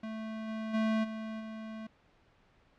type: tone with level steps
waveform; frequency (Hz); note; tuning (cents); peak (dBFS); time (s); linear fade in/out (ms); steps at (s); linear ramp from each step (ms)
square; 220; A3; 0; -38 / -36 / -28 / -38 / -41; 0.03-1.87; 5; 0.47 / 0.73 / 1.03 / 1.39; 20
effects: pink hiss -66 dBFS RMS until 2.78 s + low-pass 3000 Hz 12 dB/octave